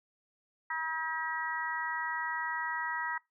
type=harmonic tone; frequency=320 Hz; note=D#4; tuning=49 cents sharp; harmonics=3 / 4 / 5 / 6; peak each=-36 / -40 / -40 / -36 dBFS; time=0.7-3.18 s; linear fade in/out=5 ms; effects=noise-tail reverb RT60 0.2 s tail -24 dB re dry